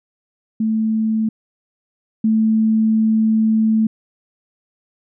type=tone pair in turn; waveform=sine; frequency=220 / 220 Hz; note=A3 / A3; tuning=0 / 0 cents; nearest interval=unison; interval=0 cents; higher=neither; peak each=-15 / -12 dBFS; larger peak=second; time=0.6-1.29 / 2.24-3.87 s; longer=second; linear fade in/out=5 ms; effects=none